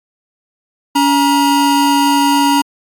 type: tone pair together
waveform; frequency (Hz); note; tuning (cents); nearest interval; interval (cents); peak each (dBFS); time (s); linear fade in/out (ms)
square; 282.6 / 948.2; C#4 / A#5; +34 / +29; octave + major sixth; 2095; -13; 0.95-2.62; 10
effects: AAC 64 kbps